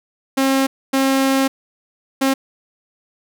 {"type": "tone bursts at uneven times", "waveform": "sawtooth", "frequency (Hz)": 268.7, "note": "C4", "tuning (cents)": 46, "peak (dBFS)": -10, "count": 3, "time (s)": [[0.37, 0.67], [0.93, 1.48], [2.21, 2.34]], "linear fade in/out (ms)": 10, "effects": []}